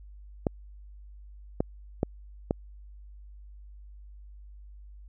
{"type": "clicks", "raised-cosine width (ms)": 2, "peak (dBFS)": -11, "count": 4, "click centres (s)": [0.468, 1.605, 2.031, 2.509], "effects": ["added 50 Hz sine -45 dBFS peak until 5.08 s"]}